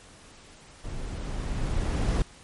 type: noise with level ramp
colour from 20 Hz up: brown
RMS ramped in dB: -36 to -23 dBFS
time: 0.84-2.22 s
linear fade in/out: 2 ms
effects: pink hiss -51 dBFS RMS until 2.43 s + MP3 48 kbps